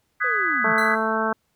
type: chord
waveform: sine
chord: G# minor seventh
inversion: second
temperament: just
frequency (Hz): 1245.9 / 1495.1 / 1661.2 / 1993.5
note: D#6 / F#6 / G#6 / B6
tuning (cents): +2 / +18 / 0 / +16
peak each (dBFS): -25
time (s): 0.2-0.96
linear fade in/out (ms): 20
type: linear sweep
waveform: triangle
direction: down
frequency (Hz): 517 to 148.7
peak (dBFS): -29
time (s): 0.24-0.73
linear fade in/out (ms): 5
type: harmonic tone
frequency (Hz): 220.7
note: A3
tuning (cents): +5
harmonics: 1 / 2 / 3 / 4 / 5 / 6 / 7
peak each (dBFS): -28 / -28 / -28 / -28 / -28 / -28 / -28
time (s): 0.64-1.33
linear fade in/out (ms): 5
type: tone with exponential decay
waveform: 30% pulse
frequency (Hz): 2018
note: B6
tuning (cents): +37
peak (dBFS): -25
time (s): 0.78-1.16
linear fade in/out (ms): 2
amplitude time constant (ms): 82
effects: pink hiss -70 dBFS RMS until 1.55 s